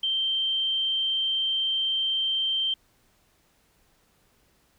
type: tone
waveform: sine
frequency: 3136 Hz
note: G7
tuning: in tune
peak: -23 dBFS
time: 0.03-2.74 s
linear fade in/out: 5 ms
effects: pink hiss -65 dBFS RMS until 4.78 s